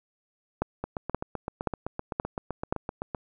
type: two click trains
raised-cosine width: 1 ms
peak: -17 / -11 dBFS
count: 19 / 5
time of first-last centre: 0.84-3.148 / 0.62-2.725 s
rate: 7.8 / 1.9 Hz
effects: none